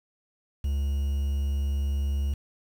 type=tone with quantisation; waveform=triangle; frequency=70 Hz; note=C#2; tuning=18 cents sharp; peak=-22 dBFS; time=0.64-2.34 s; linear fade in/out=5 ms; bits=8; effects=none